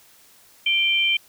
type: tone pair together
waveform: sine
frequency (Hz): 2369 / 3112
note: D7 / G7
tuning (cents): +14 / -13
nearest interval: perfect fourth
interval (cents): 473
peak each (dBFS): -20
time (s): 0.66-1.17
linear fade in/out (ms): 5
effects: white hiss -53 dBFS RMS until 1.28 s